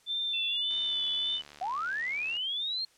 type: tone with vibrato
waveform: sine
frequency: 3524 Hz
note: A7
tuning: 2 cents sharp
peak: -29 dBFS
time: 0.06-1.4 s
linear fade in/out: 50 ms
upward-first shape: sine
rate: 1.7 Hz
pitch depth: 32 cents each way
type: tone with pitch glide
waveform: sine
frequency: 2696 to 2991 Hz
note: E7 to F#7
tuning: +38 to +18 cents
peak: -34 dBFS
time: 0.33-1.42 s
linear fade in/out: 10 ms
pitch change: +180 cents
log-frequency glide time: 0.47-0.65 s
type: click train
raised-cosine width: 0.2 ms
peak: -31 dBFS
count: 122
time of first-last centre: 0.71-2.368 s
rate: 73 Hz
type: linear sweep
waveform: sine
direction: up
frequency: 698.5 to 4270 Hz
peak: -30 dBFS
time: 1.61-2.85 s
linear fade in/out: 5 ms
effects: white hiss -64 dBFS RMS until 2.97 s + low-pass 9000 Hz 12 dB/octave